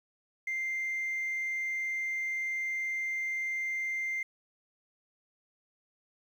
sine tone, 2093 Hz, C7, in tune, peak -29 dBFS, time 0.47-4.23 s, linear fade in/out 5 ms, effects tanh soft clip ceiling -28 dBFS + 10-bit

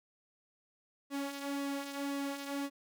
sawtooth tone with flanger, 280 Hz, C#4, 18 cents sharp, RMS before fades -38 dBFS, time 1.1-2.7 s, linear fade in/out 50 ms, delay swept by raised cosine 1.3 to 3.7 ms, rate 1.9 Hz, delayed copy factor -0.5, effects none

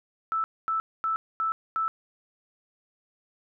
sine tone bursts, 1317 Hz, E6, 2 cents flat, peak -24 dBFS, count 5, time 0.32-1.88 s, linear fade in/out 0 ms, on 120 ms, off 240 ms, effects none

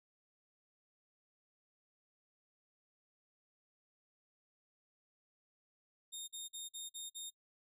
20% pulse tone bursts, 3681 Hz, A#7, 23 cents flat, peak -38 dBFS, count 6, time 6.12-7.305 s, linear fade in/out 20 ms, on 160 ms, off 45 ms, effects noise-tail reverb RT60 0.1 s tail -24 dB re dry

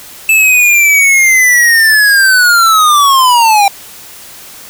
square linear sweep, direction down, 2637 to 784 Hz, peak -5 dBFS, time 0.29-3.68 s, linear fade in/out 2 ms, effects white hiss -32 dBFS RMS until 4.69 s

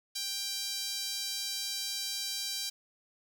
sawtooth tone with high-pass filter, 788 Hz, G5, 9 cents sharp, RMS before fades -36 dBFS, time 0.15-2.7 s, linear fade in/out 10 ms, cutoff 4500 Hz, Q 2.3, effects 9-bit

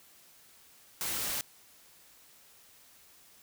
white noise, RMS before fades -34 dBFS, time 1.01-1.41 s, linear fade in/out 0 ms, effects white hiss -59 dBFS RMS until 3.42 s

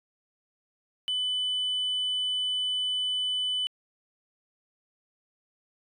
sine tone, 3000 Hz, F#7, 23 cents sharp, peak -24 dBFS, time 1.08-3.67 s, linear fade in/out 0 ms, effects tanh soft clip ceiling -24 dBFS

